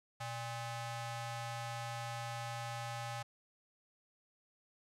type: ring-modulated tone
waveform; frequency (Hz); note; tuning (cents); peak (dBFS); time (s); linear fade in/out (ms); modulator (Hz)
sawtooth; 466.2; A#4; 0; -33; 0.2-3.23; 10; 345
effects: low-pass 10000 Hz 12 dB/octave